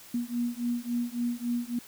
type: beating tone pair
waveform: sine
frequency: 238 / 241.6 Hz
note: A#3 / B3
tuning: +36 / -38 cents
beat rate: 3.6 Hz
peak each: -31 dBFS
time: 0.14-1.79 s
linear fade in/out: 5 ms
effects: white hiss -50 dBFS RMS until 1.87 s